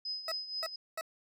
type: tone with tremolo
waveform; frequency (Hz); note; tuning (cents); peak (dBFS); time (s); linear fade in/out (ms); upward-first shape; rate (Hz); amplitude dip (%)
sine; 5040; D#8; +21; -33; 0.05-0.76; 5; triangle; 4.2; 75
type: tone bursts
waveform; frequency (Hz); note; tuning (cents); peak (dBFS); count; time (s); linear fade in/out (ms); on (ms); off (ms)
20% pulse; 646; E5; -35; -30; 3; 0.28-1.011; 2; 37; 310
effects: none